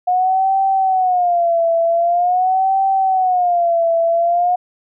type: tone with vibrato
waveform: sine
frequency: 719 Hz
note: F#5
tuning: 50 cents flat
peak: -12 dBFS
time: 0.07-4.56 s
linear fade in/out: 10 ms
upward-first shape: sine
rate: 0.45 Hz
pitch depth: 130 cents each way
effects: none